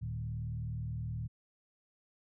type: tone with frequency modulation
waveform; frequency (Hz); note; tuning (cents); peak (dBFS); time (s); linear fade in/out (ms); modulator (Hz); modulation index
sine; 114.3; A#2; -34; -35; 0.01-1.28; 20; 39.1; 0.97
effects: none

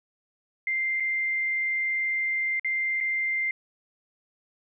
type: tone with dropouts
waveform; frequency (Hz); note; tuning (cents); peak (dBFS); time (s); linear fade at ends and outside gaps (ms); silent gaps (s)
sine; 2093; C7; 0; -24; 0.67-3.51; 2; 1-1.004 / 2.596-2.646 / 3.004-3.009
effects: none

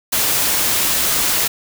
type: noise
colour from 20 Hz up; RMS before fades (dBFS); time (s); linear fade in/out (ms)
white; -17; 0.12-1.48; 10
effects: none

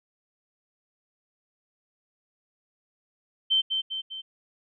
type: tone with echo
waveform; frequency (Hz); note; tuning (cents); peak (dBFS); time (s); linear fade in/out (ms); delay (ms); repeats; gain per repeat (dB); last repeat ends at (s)
sine; 3104; G7; -18; -19; 3.5-3.62; 20; 200; 3; -5; 4.22
effects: none

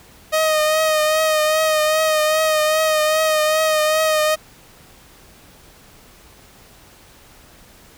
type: tone with vibrato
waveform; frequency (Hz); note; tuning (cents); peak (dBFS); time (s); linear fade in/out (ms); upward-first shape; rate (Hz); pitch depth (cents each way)
sawtooth; 622.3; D#5; 0; -11; 0.32-4.36; 20; triangle; 2.5; 36
effects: pink hiss -47 dBFS RMS until 7.97 s

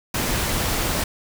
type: noise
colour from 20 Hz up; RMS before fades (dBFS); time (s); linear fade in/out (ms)
pink; -23; 0.14-1.04; 5
effects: none

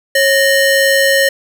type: ring-modulated tone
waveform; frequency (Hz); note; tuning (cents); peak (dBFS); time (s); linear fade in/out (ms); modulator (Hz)
40% pulse; 1200; D6; +37; -5; 0.15-1.29; 5; 651
effects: none

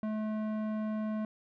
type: tone with low-pass filter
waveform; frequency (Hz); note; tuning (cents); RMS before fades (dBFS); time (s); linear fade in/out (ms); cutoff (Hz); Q
square; 215.6; A3; -35; -34; 0.03-1.25; 2; 1200; 0.68
effects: none

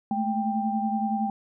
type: tone cluster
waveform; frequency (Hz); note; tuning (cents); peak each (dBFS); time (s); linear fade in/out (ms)
sine; 215.3 / 226 / 789; A3 / A3 / G5; -37 / +47 / +11; -27 / -32 / -27; 0.11-1.3; 2
effects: none

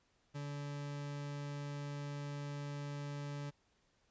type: tone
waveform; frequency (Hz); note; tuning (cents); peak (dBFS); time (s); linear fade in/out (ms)
40% pulse; 144; D3; -34; -40; 0.34-3.51; 20
effects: pink hiss -75 dBFS RMS until 4.1 s + resampled to 16000 Hz

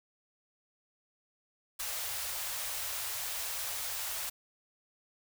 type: band-stop noise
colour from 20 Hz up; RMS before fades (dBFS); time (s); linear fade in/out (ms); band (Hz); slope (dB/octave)
white; -37; 1.79-4.3; 10; 100 to 530; 24
effects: none

